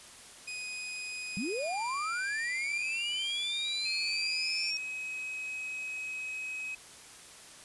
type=tone with pitch glide; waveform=sawtooth; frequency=2497 to 2376 Hz; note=D#7 to D7; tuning=+6 to +20 cents; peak=-34 dBFS; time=0.47-4.71 s; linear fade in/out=10 ms; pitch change=-86 cents; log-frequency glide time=1.55-1.8 s
type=linear sweep; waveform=sine; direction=up; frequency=174.61 to 5580 Hz; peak=-32 dBFS; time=1.37-4.77 s; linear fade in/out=0 ms
type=tone; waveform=triangle; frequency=2541 Hz; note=D#7; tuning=36 cents sharp; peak=-34 dBFS; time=3.85-6.75 s; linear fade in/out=5 ms
effects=white hiss -51 dBFS RMS until 7.64 s + resampled to 24000 Hz